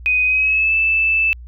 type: tone with pitch glide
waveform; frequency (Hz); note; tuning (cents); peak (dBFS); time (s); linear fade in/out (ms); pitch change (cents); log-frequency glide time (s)
sine; 2500 to 2635; D#7 to E7; +8 to -1; -13; 0.06-1.33; 0; +91; 0.25-0.74
effects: added 60 Hz sine -33 dBFS peak until 1.47 s